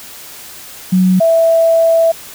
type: tone pair in turn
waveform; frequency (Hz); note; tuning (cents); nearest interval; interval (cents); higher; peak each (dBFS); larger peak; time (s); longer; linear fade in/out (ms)
sine; 185 / 659.3; F#3 / E5; 0 / 0; octave + minor seventh; 2200; second; -7; neither; 0.92-1.2 / 1.2-2.12; second; 10
effects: white hiss -33 dBFS RMS until 2.34 s